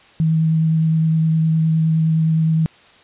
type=tone with vibrato; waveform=sine; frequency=160.2 Hz; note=E3; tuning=49 cents flat; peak=-13 dBFS; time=0.2-2.66 s; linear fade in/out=0 ms; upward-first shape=triangle; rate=9.7 Hz; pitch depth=15 cents each way; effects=white hiss -48 dBFS RMS until 3.03 s + resampled to 8000 Hz